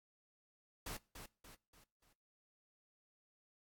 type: noise with echo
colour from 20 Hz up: pink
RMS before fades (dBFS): -45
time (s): 0.86-0.97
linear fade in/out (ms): 5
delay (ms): 290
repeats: 4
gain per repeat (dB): -7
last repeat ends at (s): 2.13
effects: noise-tail reverb RT60 0.4 s tail -24 dB re dry + AAC 64 kbps